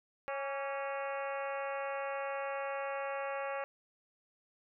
harmonic tone with a mistuned harmonic, 275.2 Hz, C#4, 12 cents flat, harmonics 2 / 3 / 4 / 5 / 6 / 7 / 8 / 9 / 10, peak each -38 / -42 / -44 / -46 / -48 / -49 / -50 / -51 / -52 dBFS, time 0.28-3.64 s, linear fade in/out 0 ms, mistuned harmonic 4, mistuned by +54 cents, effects none

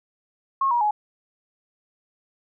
sine tone with pitch steps, 1084 / 954.6 / 840.7 Hz, C#6 / A#5 / G#5, -39 / +41 / +21 cents, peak -18 dBFS, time 0.61-0.91 s, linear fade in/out 5 ms, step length 100 ms, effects none

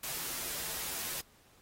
white noise with comb filter, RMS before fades -38 dBFS, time 0.03-1.21 s, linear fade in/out 5 ms, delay 9.8 ms, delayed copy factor -0.55, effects pink hiss -64 dBFS RMS until 1.61 s + AAC 48 kbps

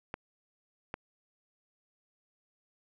clicks, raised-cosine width 0.5 ms, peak -21 dBFS, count 2, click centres 0.141 / 0.941 s, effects none

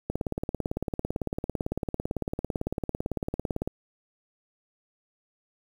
click train, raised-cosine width 2 ms, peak -15 dBFS, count 65, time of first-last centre 0.1-3.675 s, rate 17.9 Hz, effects 8-bit

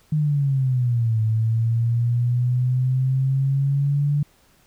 sine exponential two-way sweep, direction down then up, 154.8 to 109.6 to 146.4 Hz, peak -17 dBFS, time 0.12-4.23 s, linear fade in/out 5 ms, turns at 1.21 s, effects pink hiss -58 dBFS RMS until 4.66 s

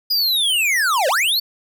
square linear two-way sweep, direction down then up, 4978 to 493.9 to 4565 Hz, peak -16 dBFS, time 0.1-1.4 s, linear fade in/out 10 ms, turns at 1.08 s, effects none

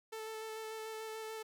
sawtooth tone with vibrato, 440 Hz, A4, in tune, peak -38 dBFS, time 0.12-1.43 s, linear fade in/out 10 ms, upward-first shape square, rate 6.8 Hz, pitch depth 11 cents each way, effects none

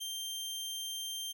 sawtooth tone, 3160 Hz, G7, 13 cents sharp, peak -34 dBFS, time 0-1.33 s, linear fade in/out 20 ms, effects none

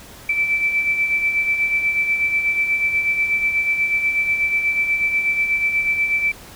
sine beating tone pair, 2318 / 2326.2 Hz, D7 / D7, -23 / -17 cents, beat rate 8.2 Hz, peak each -26 / -17 dBFS, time 0.29-6.32 s, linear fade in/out 5 ms, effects pink hiss -41 dBFS RMS until 6.55 s

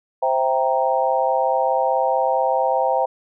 sine chord, C dominant seventh, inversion none, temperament equal, 523.3 / 659.3 / 784 / 932.3 Hz, C5 / E5 / G5 / Bb5, 0 / 0 / 0 / 0 cents, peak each -21 / -23 / -21 / -23 dBFS, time 0.22-3.06 s, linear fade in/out 10 ms, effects none

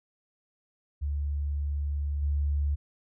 sine tone with level steps, 72.2 Hz, D2, 29 cents flat, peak -27 / -24 dBFS, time 1.01-2.76 s, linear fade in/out 20 ms, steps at 2.22 s, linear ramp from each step 10 ms, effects none

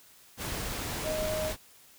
sine tone in noise, 622.3 Hz, D#5, in tune, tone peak -30 dBFS, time 1.03-1.53 s, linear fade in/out 50 ms, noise pink, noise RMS -35 dBFS, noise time 0.37-1.57 s, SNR +2 dB, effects white hiss -57 dBFS RMS until 1.98 s

